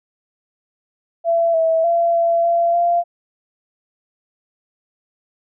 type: tone with pitch steps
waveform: sine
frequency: 672 / 651 / 680 / 676 / 682 / 691 Hz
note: E5 / E5 / F5 / E5 / F5 / F5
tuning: +33 / -22 / -46 / +43 / -41 / -19 cents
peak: -13 dBFS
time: 1.24-3.04 s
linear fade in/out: 50 ms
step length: 300 ms
effects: none